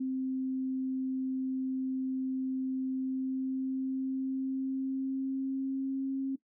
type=tone with pitch glide; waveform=sine; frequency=261.6 to 268.8 Hz; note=C4 to C4; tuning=0 to +47 cents; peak=-30 dBFS; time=0-6.36 s; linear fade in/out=10 ms; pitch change=+47 cents; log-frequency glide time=2.94-6.1 s; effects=noise-tail reverb RT60 0.1 s tail -17 dB re dry